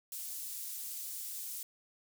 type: high-pass noise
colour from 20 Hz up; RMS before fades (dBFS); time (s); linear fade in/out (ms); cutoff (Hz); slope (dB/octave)
pink; -42; 0.12-1.63; 2; 9000; 12
effects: none